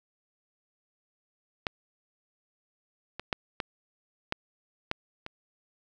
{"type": "clicks", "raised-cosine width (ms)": 0.3, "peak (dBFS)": [-12, -20, -11, -14, -12, -12, -22], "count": 7, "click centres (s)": [1.668, 3.196, 3.328, 3.602, 4.324, 4.914, 5.264], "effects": []}